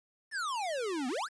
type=exponential two-way sweep; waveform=square; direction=down then up; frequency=1839 to 239.4 to 1839 Hz; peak=-33 dBFS; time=0.31-1.29 s; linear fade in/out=50 ms; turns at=1.08 s; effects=resampled to 22050 Hz + 10-bit